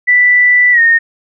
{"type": "tone with pitch glide", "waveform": "sine", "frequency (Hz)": [1975.5, 1843.2], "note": ["B6", "A#6"], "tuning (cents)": [0, -20], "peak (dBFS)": -5, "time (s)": [0.07, 0.99], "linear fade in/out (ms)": 20, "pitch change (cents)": -120, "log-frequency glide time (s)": [0.72, 0.8], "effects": []}